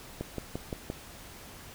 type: click train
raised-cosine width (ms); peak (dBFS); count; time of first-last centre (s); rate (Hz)
2; -20; 5; 0.21-0.901; 5.79
effects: pink hiss -48 dBFS RMS until 1.74 s